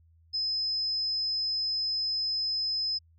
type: tone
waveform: sine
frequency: 5100 Hz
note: D#8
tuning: 42 cents sharp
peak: -27 dBFS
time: 0.33-2.99 s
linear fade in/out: 20 ms
effects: added 82 Hz sine -58 dBFS peak until 3.18 s